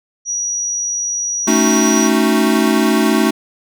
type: tone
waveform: sine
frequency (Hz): 5800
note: F#8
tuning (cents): -35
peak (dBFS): -17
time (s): 0.25-2.1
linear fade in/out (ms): 50
type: chord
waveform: square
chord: D# half-diminished seventh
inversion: second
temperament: equal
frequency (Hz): 220 / 277.2 / 311.1 / 370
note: A3 / C#4 / D#4 / F#4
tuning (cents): 0 / 0 / 0 / 0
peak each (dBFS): -16 / -19 / -18 / -19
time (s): 1.47-3.31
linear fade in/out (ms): 10
effects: none